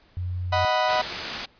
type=tone; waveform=sine; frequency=89.9 Hz; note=F#2; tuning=49 cents flat; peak=-26 dBFS; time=0.17-0.65 s; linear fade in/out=0 ms
type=chord; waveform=35% pulse; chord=B major; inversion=first; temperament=equal; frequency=622.3 / 740 / 987.8 Hz; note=D#5 / F#5 / B5; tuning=0 / 0 / 0 cents; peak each=-23 dBFS; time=0.52-1.02 s; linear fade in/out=10 ms
type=noise; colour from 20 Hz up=white; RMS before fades=-28 dBFS; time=0.88-1.46 s; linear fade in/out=10 ms
effects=pink hiss -58 dBFS RMS until 1.59 s + resampled to 11025 Hz